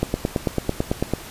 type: click train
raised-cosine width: 2 ms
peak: -6 dBFS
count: 11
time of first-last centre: 0.03-1.136 s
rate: 9.04 Hz
effects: pink hiss -38 dBFS RMS until 1.3 s + resampled to 32000 Hz